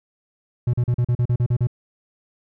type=tone bursts; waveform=triangle; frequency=121.5 Hz; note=B2; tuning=28 cents flat; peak=-14 dBFS; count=10; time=0.67-1.671 s; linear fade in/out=5 ms; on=65 ms; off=39 ms; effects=none